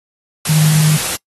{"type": "tone in noise", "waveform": "sine", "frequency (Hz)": 154.5, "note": "D#3", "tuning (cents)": -12, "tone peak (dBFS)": -9, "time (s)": [0.49, 0.97], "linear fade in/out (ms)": 5, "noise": "white", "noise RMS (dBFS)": -19, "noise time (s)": [0.45, 1.16], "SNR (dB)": 7, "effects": ["noise-tail reverb RT60 0.1 s tail -24 dB re dry", "AAC 32 kbps"]}